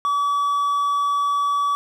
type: tone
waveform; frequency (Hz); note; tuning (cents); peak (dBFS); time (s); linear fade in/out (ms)
triangle; 1144; D6; -46; -16; 0.05-1.75; 0
effects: none